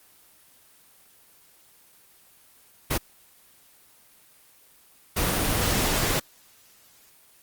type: noise bursts at uneven times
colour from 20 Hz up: pink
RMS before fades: -24 dBFS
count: 2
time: 2.9-2.98 / 5.16-6.2 s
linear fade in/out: 10 ms
effects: white hiss -56 dBFS RMS until 7.42 s + Opus 24 kbps